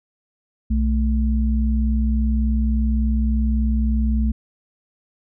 sine tone pair together, 61.74 / 220 Hz, B1 / A3, 0 / 0 cents, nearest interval octave + minor seventh, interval 2200 cents, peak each -17 / -22 dBFS, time 0.7-4.32 s, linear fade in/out 10 ms, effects none

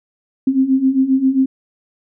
sine beating tone pair, 259.9 / 267.4 Hz, C4 / C4, -11 / +38 cents, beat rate 7.5 Hz, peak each -17 / -13 dBFS, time 0.47-1.46 s, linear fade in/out 5 ms, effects none

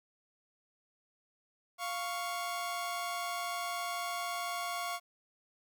sawtooth tone pair together, 698.5 / 1108.8 Hz, F5 / C#6, 0 / 0 cents, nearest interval minor sixth, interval 800 cents, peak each -34 / -34 dBFS, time 1.78-5 s, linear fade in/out 50 ms, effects 11-bit

